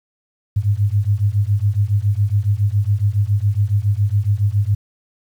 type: beating tone pair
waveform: sine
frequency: 98.7 / 105.9 Hz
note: G2 / G#2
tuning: +12 / +34 cents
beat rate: 7.2 Hz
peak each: -17 dBFS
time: 0.56-4.75 s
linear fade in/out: 10 ms
effects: 8-bit